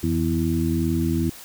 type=harmonic tone with a mistuned harmonic; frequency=82.41 Hz; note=E2; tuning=in tune; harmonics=1 / 2 / 3 / 4; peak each=-25 / -25 / -25 / -25 dBFS; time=0.03-1.3 s; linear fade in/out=5 ms; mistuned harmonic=1; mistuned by=+96 cents; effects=white hiss -42 dBFS RMS until 1.44 s